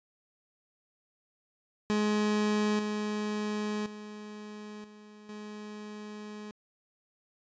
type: tone with level steps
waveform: 30% pulse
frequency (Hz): 210.6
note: G#3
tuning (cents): +24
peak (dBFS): -23 / -28 / -39 / -47 / -38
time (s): 1.9-6.51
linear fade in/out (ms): 0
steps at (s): 2.79 / 3.86 / 4.84 / 5.29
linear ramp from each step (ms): 2
effects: resampled to 16000 Hz